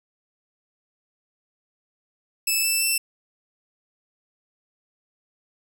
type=tone with pitch steps; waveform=10% pulse; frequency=2623 / 2650 / 2678 Hz; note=E7 / E7 / E7; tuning=-9 / +9 / +27 cents; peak=-12 dBFS; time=2.47-2.98 s; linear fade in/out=5 ms; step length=170 ms; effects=none